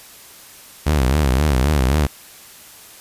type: tone with vibrato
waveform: sawtooth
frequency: 69.4 Hz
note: C#2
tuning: 3 cents sharp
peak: -10 dBFS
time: 0.86-2.07 s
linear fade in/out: 10 ms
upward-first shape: sine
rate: 3.8 Hz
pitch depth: 190 cents each way
effects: white hiss -42 dBFS RMS until 3 s + resampled to 32000 Hz